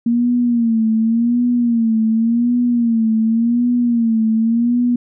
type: tone with vibrato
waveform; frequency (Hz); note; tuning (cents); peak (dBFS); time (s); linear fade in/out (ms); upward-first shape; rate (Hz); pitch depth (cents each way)
sine; 232.1; A#3; -7; -12; 0.06-4.96; 5; sine; 0.89; 85
effects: none